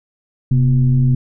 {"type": "tone with frequency modulation", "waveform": "sine", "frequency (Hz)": 130.7, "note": "C3", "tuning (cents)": -1, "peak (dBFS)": -10, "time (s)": [0.51, 1.15], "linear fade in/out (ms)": 5, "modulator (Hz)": 112, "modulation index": 0.56, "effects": []}